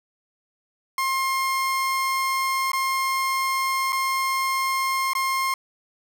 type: tone with dropouts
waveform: 30% pulse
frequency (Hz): 1064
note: C6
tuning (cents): +29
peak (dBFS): -19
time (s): 0.98-5.54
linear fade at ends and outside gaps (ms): 2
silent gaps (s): 2.718-2.732 / 3.923-3.928 / 5.134-5.151
effects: none